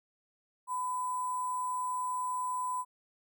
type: tone with sample-and-hold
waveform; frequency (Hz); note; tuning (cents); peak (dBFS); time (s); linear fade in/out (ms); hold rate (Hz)
sine; 1005; B5; +30; -31; 0.67-2.85; 50; 8820
effects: none